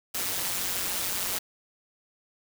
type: noise with amplitude modulation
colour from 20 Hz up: white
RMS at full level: -27 dBFS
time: 0.14-1.39 s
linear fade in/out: 10 ms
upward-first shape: sine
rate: 184 Hz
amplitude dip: 70%
effects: none